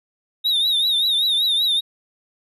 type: tone with vibrato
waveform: triangle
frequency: 3729 Hz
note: A#7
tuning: in tune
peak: -15 dBFS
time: 0.44-1.81 s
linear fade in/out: 20 ms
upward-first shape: triangle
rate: 5.2 Hz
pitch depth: 110 cents each way
effects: none